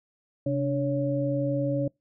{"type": "tone cluster", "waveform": "sine", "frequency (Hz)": [134.4, 289.8, 558], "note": ["C3", "D4", "C#5"], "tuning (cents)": [47, -23, 11], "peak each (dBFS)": -28, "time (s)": [0.46, 1.88], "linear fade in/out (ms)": 5, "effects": ["noise-tail reverb RT60 0.2 s tail -26 dB re dry"]}